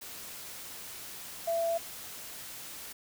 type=tone in noise; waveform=sine; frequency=670 Hz; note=E5; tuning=28 cents sharp; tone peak=-27 dBFS; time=1.47-1.78 s; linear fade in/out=10 ms; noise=white; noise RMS=-44 dBFS; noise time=0.01-2.93 s; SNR=+14 dB; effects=none